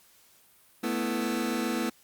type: chord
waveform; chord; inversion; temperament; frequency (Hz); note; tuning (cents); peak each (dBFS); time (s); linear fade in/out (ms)
sawtooth; A suspended second; none; just; 220 / 247.5 / 330; A3 / B3 / E4; 0 / +4 / +2; -28 / -27 / -28; 0.83-1.9; 10
effects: white hiss -60 dBFS RMS until 2.03 s + Opus 48 kbps